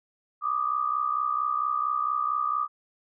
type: tone pair together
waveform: sine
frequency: 1174.7 / 1239.1 Hz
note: D6 / D#6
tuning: 0 / -8 cents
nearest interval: minor second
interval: 92 cents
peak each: -27 dBFS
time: 0.41-2.68 s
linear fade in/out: 50 ms
effects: none